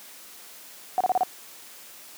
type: tone bursts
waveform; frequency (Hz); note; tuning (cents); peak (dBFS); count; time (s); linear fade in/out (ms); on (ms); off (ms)
sine; 740; F#5; 0; -18; 5; 0.98-1.233; 0; 25; 32
effects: white hiss -46 dBFS RMS until 2.17 s + high-pass 200 Hz 12 dB/octave

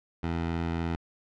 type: tone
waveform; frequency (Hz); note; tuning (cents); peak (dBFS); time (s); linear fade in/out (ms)
15% pulse; 83.6; E2; +25; -22; 0.23-0.96; 5
effects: low-pass 3000 Hz 12 dB/octave

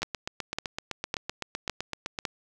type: two click trains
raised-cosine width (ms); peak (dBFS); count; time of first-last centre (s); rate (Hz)
0.2; -11 / -14; 5 / 18; 0.03-2.252 / 0.02-2.188; 1.8 / 7.84
effects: none

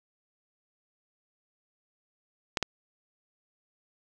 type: clicks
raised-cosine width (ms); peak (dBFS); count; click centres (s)
0.2; -9 / -9; 2; 2.572 / 2.627
effects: none

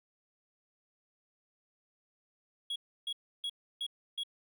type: tone bursts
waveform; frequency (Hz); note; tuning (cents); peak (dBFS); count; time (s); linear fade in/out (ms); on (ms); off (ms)
triangle; 3326; G#7; +2; -32; 5; 2.7-4.235; 5; 59; 310
effects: none

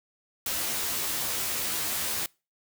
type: noise with comb filter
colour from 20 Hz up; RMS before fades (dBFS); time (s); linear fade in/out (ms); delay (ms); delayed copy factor
white; -30; 0.46-2.26; 2; 13; +0.85
effects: noise-tail reverb RT60 0.3 s tail -25 dB re dry

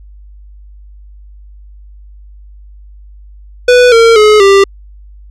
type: tone with pitch steps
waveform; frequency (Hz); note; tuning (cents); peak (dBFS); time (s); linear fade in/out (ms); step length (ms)
square; 493.9 / 458.2 / 425 / 394.3; B4 / A#4 / G#4 / G4; 0 / -30 / +40 / +10; -3; 3.68-4.64; 5; 240
effects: added 50 Hz sine -32 dBFS peak until 5.3 s + low-pass 6000 Hz 12 dB/octave

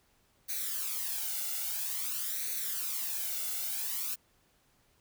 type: noise with flanger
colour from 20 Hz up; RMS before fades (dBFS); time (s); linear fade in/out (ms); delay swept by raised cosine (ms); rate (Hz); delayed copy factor
blue; -35; 0.48-4.16; 20; 0.48 to 1.44; 0.5; +0.7
effects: pink hiss -69 dBFS RMS until 5 s

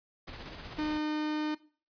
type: noise with tremolo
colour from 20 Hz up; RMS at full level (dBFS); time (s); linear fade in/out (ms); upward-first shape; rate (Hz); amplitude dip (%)
pink; -43; 0.27-0.98; 10; square; 16; 30
type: tone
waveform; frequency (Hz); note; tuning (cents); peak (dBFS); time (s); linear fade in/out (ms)
45% pulse; 304.7; D#4; -36; -30; 0.78-1.55; 10
effects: noise-tail reverb RT60 0.4 s tail -18 dB re dry + resampled to 11025 Hz

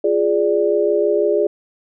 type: chord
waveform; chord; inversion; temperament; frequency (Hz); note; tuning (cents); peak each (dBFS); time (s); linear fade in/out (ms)
sine; D diminished; first; equal; 349.2 / 415.3 / 587.3; F4 / Ab4 / D5; 0 / 0 / 0; -20 / -16 / -19; 0.04-1.47; 5
effects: none

